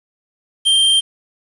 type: tone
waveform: square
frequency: 3164 Hz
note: G7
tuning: 15 cents sharp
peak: -11 dBFS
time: 0.65-1.01 s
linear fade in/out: 20 ms
effects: resampled to 24000 Hz + 7-bit